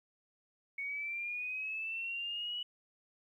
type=linear sweep; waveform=sine; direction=up; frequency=2217 to 2951 Hz; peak=-36 dBFS; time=0.78-2.63 s; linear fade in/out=5 ms; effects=12-bit